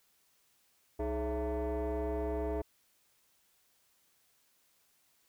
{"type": "tone with frequency modulation", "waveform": "sine", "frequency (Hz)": 177.7, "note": "F3", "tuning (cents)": 30, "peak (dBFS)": -29, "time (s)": [0.99, 2.62], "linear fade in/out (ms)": 10, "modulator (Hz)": 244, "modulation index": 2.2, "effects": ["tanh soft clip ceiling -31 dBFS", "white hiss -71 dBFS RMS until 5.28 s"]}